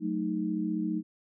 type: chord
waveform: sine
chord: D# diminished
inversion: first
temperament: equal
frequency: 185 / 220 / 311.1 Hz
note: F#3 / A3 / D#4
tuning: 0 / 0 / 0 cents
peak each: -33 / -33 / -31 dBFS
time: 0-1.03 s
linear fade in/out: 50 ms
effects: none